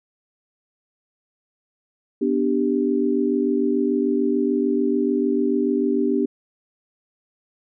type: chord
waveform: sine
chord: G major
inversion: first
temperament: equal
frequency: 246.9 / 293.7 / 392 Hz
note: B3 / D4 / G4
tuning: 0 / 0 / 0 cents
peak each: -22 dBFS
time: 2.21-6.26 s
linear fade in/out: 10 ms
effects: none